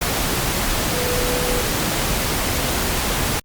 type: tone in noise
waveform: sine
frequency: 493.9 Hz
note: B4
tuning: in tune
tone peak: -24 dBFS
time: 0.93-1.62 s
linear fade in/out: 10 ms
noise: pink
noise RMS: -21 dBFS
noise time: 0.01-3.4 s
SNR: -6 dB
effects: Opus 48 kbps